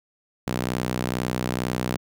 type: tone with high-pass filter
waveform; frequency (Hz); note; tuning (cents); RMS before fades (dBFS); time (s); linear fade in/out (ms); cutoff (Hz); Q
sawtooth; 62.2; B1; +13; -27; 0.47-1.97; 5; 160; 0.96
effects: none